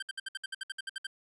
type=tone bursts; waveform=25% pulse; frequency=1568 Hz; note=G6; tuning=in tune; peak=-31 dBFS; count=13; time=0-1.069 s; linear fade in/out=5 ms; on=25 ms; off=62 ms; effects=resampled to 22050 Hz